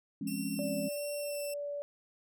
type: chord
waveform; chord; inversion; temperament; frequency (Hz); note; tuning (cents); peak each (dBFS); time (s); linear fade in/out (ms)
sine; Db major seventh; first; equal with one note detuned; 171.42 / 207.7 / 261.6 / 277.2; F3 / Ab3 / C4 / Db4; -32 / 0 / 0 / 0; -41 / -37 / -41 / -38; 0.21-0.89; 5
type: tone with vibrato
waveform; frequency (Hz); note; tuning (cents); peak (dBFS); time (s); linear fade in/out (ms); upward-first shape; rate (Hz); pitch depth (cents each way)
5% pulse; 2700; E7; +41; -33; 0.27-1.54; 5; sine; 1.5; 14
type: tone with pitch glide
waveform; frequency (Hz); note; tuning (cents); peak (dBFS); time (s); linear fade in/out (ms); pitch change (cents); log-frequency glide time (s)
sine; 583 to 576.6; D5 to D5; -13 to -32; -35; 0.59-1.82; 0; -19; 1.21-1.71
effects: none